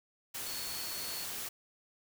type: tone in noise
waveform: sine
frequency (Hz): 4390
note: C#8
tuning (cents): -18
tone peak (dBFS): -43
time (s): 0.46-1.25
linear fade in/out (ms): 10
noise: white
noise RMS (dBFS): -40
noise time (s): 0.34-1.49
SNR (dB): -6
effects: none